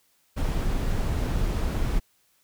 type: noise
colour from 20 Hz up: brown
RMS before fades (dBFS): -25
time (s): 0.36-2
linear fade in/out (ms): 20
effects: white hiss -66 dBFS RMS until 2.43 s